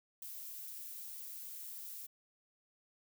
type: noise with ADSR envelope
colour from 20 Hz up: violet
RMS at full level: -43 dBFS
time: 0.22-2.07 s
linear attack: 5 ms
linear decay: 6 ms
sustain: -4 dB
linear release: 15 ms
effects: none